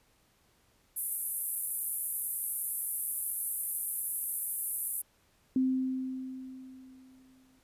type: band-pass noise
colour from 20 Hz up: white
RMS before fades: -35 dBFS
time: 0.96-5.02 s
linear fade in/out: 10 ms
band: 9800 to 13000 Hz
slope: 48 dB/octave
type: tone with exponential decay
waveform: sine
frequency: 260 Hz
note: C4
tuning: 11 cents flat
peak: -23 dBFS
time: 5.56-7.59 s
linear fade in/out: 2 ms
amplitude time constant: 440 ms
effects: pink hiss -68 dBFS RMS until 7.63 s + resampled to 32000 Hz